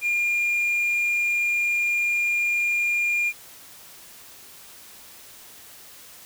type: tone with hard clipping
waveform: sine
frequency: 2409 Hz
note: D7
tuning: 43 cents sharp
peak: -21 dBFS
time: 0.01-3.33 s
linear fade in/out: 50 ms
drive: 2 dB
effects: white hiss -46 dBFS RMS until 6.25 s